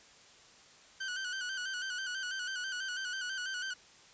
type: tone with vibrato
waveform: sawtooth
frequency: 1511 Hz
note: F#6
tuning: 36 cents sharp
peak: -32 dBFS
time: 1-3.74 s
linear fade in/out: 10 ms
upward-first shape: square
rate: 6.1 Hz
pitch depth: 51 cents each way
effects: white hiss -58 dBFS RMS until 4.13 s + resampled to 16000 Hz